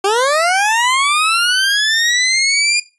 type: linear sweep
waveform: 20% pulse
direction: up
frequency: 380.2 to 2429 Hz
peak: -7 dBFS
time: 0.04-2.8 s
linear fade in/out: 5 ms
effects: noise-tail reverb RT60 0.3 s tail -19 dB re dry + resampled to 24000 Hz